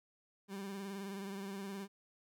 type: tone with vibrato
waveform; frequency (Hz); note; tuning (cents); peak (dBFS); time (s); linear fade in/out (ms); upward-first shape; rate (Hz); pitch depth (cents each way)
30% pulse; 196.7; G3; +6; -39; 0.48-1.88; 50; triangle; 19; 56
effects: none